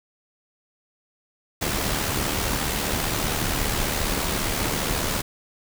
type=noise with amplitude modulation; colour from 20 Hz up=pink; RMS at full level=-23 dBFS; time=1.61-5.22 s; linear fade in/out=10 ms; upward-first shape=sine; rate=74.9 Hz; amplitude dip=45%; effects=none